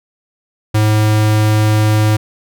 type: tone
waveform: square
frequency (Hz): 107.3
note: A2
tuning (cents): -43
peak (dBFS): -10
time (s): 0.74-2.17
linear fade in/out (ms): 10
effects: none